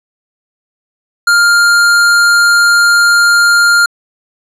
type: tone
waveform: square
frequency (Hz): 1403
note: F6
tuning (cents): +8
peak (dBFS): -6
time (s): 1.27-3.86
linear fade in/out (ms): 5
effects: low-pass 10000 Hz 12 dB/octave